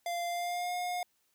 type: tone with pitch glide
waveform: square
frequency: 693 to 715.4 Hz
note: F5 to F5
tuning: -14 to +41 cents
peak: -33 dBFS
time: 0.06-1.03 s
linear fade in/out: 2 ms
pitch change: +55 cents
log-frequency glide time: 0.26-0.74 s
effects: white hiss -74 dBFS RMS until 1.34 s